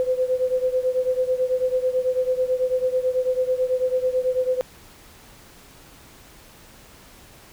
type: beating tone pair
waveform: sine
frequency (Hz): 507 / 516.1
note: B4 / C5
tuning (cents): +45 / -24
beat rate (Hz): 9.1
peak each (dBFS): -21 / -24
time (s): 0-4.61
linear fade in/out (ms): 0
effects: pink hiss -48 dBFS RMS until 7.52 s